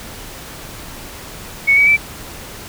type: tone with pitch steps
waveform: sine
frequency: 2217 / 2269 / 2322 Hz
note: C#7 / C#7 / D7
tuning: 0 / +40 / -20 cents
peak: -8 dBFS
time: 1.67-1.97 s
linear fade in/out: 20 ms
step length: 100 ms
effects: pink hiss -33 dBFS RMS until 2.68 s